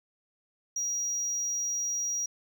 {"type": "tone", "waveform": "sine", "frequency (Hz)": 5740, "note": "F8", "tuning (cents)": 47, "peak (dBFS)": -26, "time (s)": [0.76, 2.26], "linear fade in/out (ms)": 5, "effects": ["tanh soft clip ceiling -27 dBFS", "10-bit"]}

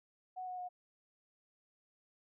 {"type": "tone with pitch steps", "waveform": "sine", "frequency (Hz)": [740, 731.5, 723.1], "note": ["F#5", "F#5", "F#5"], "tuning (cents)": [0, -20, -40], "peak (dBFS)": -40, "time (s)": [0.36, 0.69], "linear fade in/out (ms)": 20, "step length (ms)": 110, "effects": []}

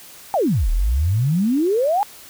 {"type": "exponential two-way sweep", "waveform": "sine", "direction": "down then up", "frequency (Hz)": [851, 36.23, 851], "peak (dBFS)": -15, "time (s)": [0.34, 2.03], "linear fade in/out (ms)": 0, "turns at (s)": 0.7, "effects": ["white hiss -42 dBFS RMS until 2.29 s"]}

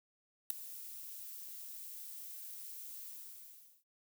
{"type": "noise with ADSR envelope", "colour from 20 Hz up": "violet", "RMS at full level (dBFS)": -27, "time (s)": [0.5, 3.84], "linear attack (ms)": 4, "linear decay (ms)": 3, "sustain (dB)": -21, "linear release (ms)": 790, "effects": []}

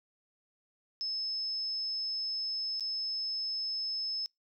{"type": "tone with dropouts", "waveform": "sine", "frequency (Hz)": 5220, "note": "E8", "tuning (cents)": -18, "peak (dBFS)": -32, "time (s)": [1.01, 4.26], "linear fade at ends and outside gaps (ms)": 0, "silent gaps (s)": [2.797, 2.807], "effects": ["noise-tail reverb RT60 0.2 s tail -26 dB re dry"]}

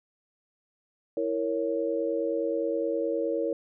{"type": "chord", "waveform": "sine", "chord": "A# diminished", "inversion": "second", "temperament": "equal with one note detuned", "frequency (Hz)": [329.6, 464.8, 554.4], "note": ["E4", "A#4", "C#5"], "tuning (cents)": [0, -5, 0], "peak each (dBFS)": [-31, -29, -30], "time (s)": [1.17, 3.53], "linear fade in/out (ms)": 2, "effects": []}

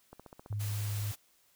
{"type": "click train", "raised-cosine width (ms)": 1, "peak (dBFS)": -34, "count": 7, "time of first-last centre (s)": [0.13, 0.527], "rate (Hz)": 15.1}
{"type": "tone", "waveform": "sine", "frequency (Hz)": 103.83, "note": "G#2", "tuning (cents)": 0, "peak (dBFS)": -32, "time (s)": [0.5, 1.12], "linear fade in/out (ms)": 10}
{"type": "noise", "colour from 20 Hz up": "white", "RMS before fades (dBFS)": -44, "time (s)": [0.59, 1.16], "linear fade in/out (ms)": 20}
{"effects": ["white hiss -68 dBFS RMS until 1.55 s"]}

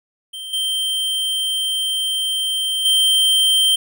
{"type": "tone with level steps", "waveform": "square", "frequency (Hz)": 3136, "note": "G7", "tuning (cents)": 0, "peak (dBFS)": [-29, -19, -13], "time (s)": [0.33, 3.76], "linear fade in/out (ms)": 10, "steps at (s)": [0.53, 2.85], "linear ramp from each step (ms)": 5, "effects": []}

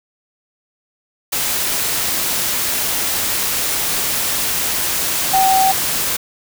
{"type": "tone in noise", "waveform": "sine", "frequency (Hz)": 767, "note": "G5", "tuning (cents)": -38, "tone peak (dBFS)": -11, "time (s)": [5.33, 5.72], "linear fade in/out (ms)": 10, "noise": "white", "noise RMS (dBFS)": -19, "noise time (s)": [1.32, 6.17], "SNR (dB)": 5, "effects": []}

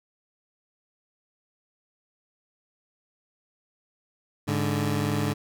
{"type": "tone pair together", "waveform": "20% pulse", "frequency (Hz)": [103.6, 145.54], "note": ["G#2", "D3"], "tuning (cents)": [-4, -15], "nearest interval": "tritone", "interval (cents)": 589, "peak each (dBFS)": -22, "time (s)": [4.47, 5.34], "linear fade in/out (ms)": 20, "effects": []}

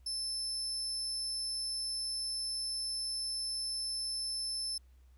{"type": "tone", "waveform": "35% pulse", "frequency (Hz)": 5274, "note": "E8", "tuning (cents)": 0, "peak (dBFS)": -32, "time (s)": [0.06, 4.78], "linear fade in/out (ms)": 5, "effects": ["added 63 Hz sine -57 dBFS peak until 5.17 s", "pink hiss -75 dBFS RMS until 5.17 s"]}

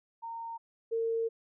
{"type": "tone pair in turn", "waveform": "sine", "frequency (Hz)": [919, 455.5], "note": ["A#5", "A#4"], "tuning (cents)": [-25, -40], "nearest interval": "octave", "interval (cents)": 1215, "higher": "first", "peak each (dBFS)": [-37, -28], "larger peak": "second", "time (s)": [[0.22, 0.58], [0.91, 1.29]], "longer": "second", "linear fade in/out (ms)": 20, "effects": []}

